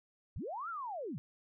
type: linear two-way sweep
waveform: sine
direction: up then down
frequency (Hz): 45.84 to 1413 to 111.6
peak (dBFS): -38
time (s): 0.36-1.18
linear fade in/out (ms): 0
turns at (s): 0.69
effects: none